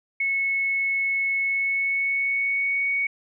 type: tone with pitch glide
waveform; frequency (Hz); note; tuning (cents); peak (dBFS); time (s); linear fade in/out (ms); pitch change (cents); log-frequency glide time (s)
sine; 2197 to 2232; C#7 to C#7; -16 to +11; -21; 0.2-3.07; 5; +27; 1.42-2.88
effects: none